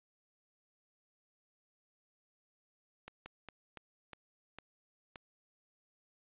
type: slowing click train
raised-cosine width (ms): 0.3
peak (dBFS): -30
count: 7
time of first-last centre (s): 3.08-5.158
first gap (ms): 180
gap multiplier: 1.26
effects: resampled to 8000 Hz + 12-bit